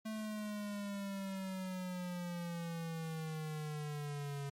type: exponential sweep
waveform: square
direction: down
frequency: 219.5 to 139.8 Hz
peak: -40 dBFS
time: 0.05-4.5 s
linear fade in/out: 10 ms
effects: MP3 64 kbps